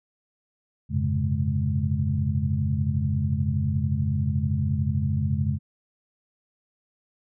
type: tone cluster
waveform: sine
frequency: 88.8 / 102.3 / 127.7 / 139.2 / 210.4 Hz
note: F2 / G#2 / C3 / C#3 / G#3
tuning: +29 / -26 / -42 / +8 / +23 cents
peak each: -26 / -31 / -31 / -26 / -30 dBFS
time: 0.89-5.59 s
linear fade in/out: 50 ms
effects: none